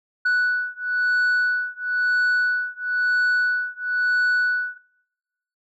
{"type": "beating tone pair", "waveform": "sine", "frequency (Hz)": [1480, 1481], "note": ["F#6", "F#6"], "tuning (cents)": [0, 1], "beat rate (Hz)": 1, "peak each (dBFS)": -20, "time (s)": [0.25, 4.78], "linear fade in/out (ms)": 10, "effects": ["noise-tail reverb RT60 1.0 s tail -23 dB re dry", "tanh soft clip ceiling -16 dBFS"]}